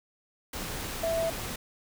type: tone in noise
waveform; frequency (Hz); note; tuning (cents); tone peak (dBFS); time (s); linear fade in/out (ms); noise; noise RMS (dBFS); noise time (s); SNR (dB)
sine; 660; E5; +2; -26; 1.03-1.3; 5; pink; -36; 0.53-1.56; +7
effects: none